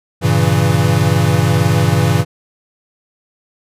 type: chord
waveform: square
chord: G diminished seventh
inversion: none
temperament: equal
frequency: 98 / 116.54 / 138.59 / 164.81 Hz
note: G2 / Bb2 / Db3 / Fb3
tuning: 0 / 0 / 0 / 0 cents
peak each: -17 dBFS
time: 0.21-2.25 s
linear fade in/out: 50 ms
effects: resampled to 32000 Hz